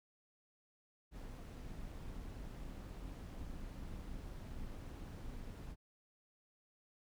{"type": "noise with amplitude modulation", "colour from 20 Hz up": "brown", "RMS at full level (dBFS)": -45, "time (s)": [1.11, 5.76], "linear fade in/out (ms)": 50, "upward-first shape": "sine", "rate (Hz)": 220, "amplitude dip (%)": 50, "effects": []}